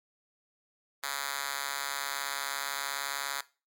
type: tone with high-pass filter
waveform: 5% pulse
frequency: 139.8 Hz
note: C#3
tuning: 15 cents sharp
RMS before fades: -35 dBFS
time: 1.03-3.41 s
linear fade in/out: 5 ms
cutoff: 1400 Hz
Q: 0.6
effects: noise-tail reverb RT60 0.3 s tail -18 dB re dry + MP3 96 kbps